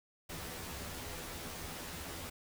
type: noise with comb filter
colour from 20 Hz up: pink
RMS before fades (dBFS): -44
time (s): 0.29-2.3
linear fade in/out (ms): 10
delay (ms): 12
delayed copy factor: +0.85
effects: none